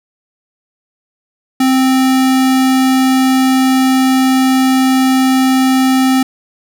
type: tone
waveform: square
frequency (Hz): 261.6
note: C4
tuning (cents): 0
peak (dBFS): -9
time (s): 1.6-6.23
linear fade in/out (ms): 5
effects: none